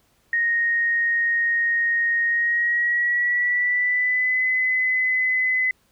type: tone with pitch glide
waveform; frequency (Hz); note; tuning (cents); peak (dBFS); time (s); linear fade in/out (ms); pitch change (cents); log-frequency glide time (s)
sine; 1864.7 to 2022; A#6 to B6; 0 to +40; -18; 0.33-5.71; 2; +140; 2.26-4.43
effects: pink hiss -63 dBFS RMS until 5.91 s